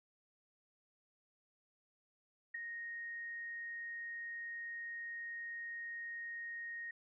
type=tone with ADSR envelope; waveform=sine; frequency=1864.7 Hz; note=A#6; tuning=in tune; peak=-36 dBFS; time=2.54-6.91 s; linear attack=10 ms; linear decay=6 ms; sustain=-6 dB; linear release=4 ms; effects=none